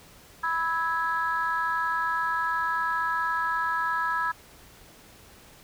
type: chord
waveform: sine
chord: E major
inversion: second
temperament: equal with one note detuned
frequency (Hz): 987.8 / 1304.1 / 1661.2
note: B5 / E6 / G#6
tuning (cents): 0 / -19 / 0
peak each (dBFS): -28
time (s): 0.43-4.32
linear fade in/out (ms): 10
effects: tanh soft clip ceiling -17 dBFS + pink hiss -52 dBFS RMS until 5.63 s